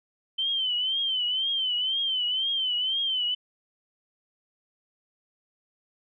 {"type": "tone with vibrato", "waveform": "sine", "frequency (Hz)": 3082, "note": "G7", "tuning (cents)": -30, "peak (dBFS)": -24, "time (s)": [0.38, 3.35], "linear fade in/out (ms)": 10, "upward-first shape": "triangle", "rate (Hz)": 2, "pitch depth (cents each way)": 110, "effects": []}